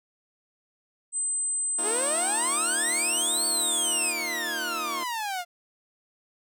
sine tone, 8140 Hz, C9, 49 cents flat, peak -25 dBFS, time 1.12-4.14 s, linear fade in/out 50 ms
15% pulse chord, Bb suspended fourth, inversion none, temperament just, 233.1 / 310.8 / 349.6 Hz, Bb3 / Eb4 / F4, 0 / -2 / +2 cents, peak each -36 / -33 / -32 dBFS, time 1.78-5.04 s, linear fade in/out 10 ms
sawtooth exponential two-way sweep, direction up then down, 392 to 4545 to 688 Hz, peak -25 dBFS, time 1.82-5.45 s, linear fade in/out 50 ms, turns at 3.46 s
effects none

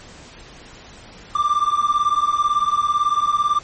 triangle beating tone pair, 1174.7 / 1192.7 Hz, D6 / D6, 0 / +26 cents, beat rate 18 Hz, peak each -17 dBFS, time 1.35-3.59 s, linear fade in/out 5 ms, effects pink hiss -42 dBFS RMS until 3.63 s + MP3 32 kbps

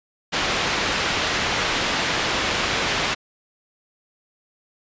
white low-pass noise, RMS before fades -23 dBFS, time 0.32-3.15 s, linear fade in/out 20 ms, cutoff 3300 Hz, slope 12 dB/octave, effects resampled to 16000 Hz

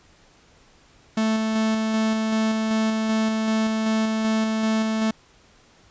45% pulse tone with tremolo, 220 Hz, A3, in tune, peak -19 dBFS, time 1.17-5.11 s, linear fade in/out 5 ms, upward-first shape square, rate 2.6 Hz, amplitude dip 25%, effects pink hiss -55 dBFS RMS until 5.9 s + resampled to 16000 Hz

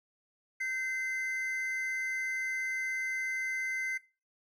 triangle tone pair together, 1555 / 2062 Hz, G6 / C7, -14 / -26 cents, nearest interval perfect fourth, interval 488 cents, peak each -38 / -30 dBFS, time 0.6-3.98 s, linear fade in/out 10 ms, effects noise-tail reverb RT60 0.3 s tail -19 dB re dry

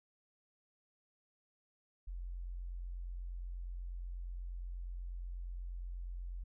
sine tone, 44.17 Hz, F1, 20 cents sharp, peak -40 dBFS, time 2.07-6.44 s, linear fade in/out 10 ms, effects none

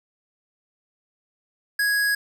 square tone, 1661.2 Hz, G#6, in tune, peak -20 dBFS, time 1.79-2.15 s, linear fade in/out 5 ms, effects none

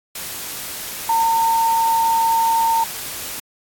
sine tone in noise, 910 Hz, A#5, 42 cents flat, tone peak -14 dBFS, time 1.09-2.84 s, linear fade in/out 5 ms, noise white, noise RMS -29 dBFS, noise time 0.15-3.4 s, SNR +12 dB, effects AAC 64 kbps

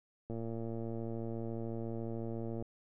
click train, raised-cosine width 2 ms, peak -28 dBFS, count 266, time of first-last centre 0.3-2.625 s, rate 114 Hz, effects none

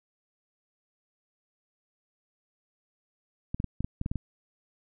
clicks, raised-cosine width 5 ms, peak -18 dBFS, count 9, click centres 3.545 / 3.601 / 3.643 / 3.806 / 3.845 / 4.014 / 4.061 / 4.115 / 4.157 s, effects none

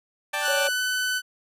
15% pulse chord, D suspended fourth, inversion none, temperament equal, 587.3 / 784 / 880 Hz, D5 / G5 / A5, 0 / 0 / 0 cents, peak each -24 dBFS, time 0.33-0.68 s, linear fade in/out 10 ms
sawtooth tone with pitch glide, 1480 to 1504.1 Hz, F#6 to F#6, 0 to +28 cents, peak -20 dBFS, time 0.41-1.22 s, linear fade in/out 50 ms, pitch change +28 cents, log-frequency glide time 0.61-0.8 s
sine tone, 560 Hz, C#5, 18 cents sharp, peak -25 dBFS, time 0.48-0.69 s, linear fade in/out 2 ms
effects resampled to 32000 Hz

